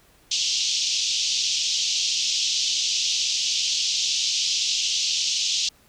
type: band-pass noise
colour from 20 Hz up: white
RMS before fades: -24 dBFS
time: 0.31-5.69 s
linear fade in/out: 5 ms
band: 2800 to 6400 Hz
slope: 48 dB/octave
effects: pink hiss -57 dBFS RMS until 5.88 s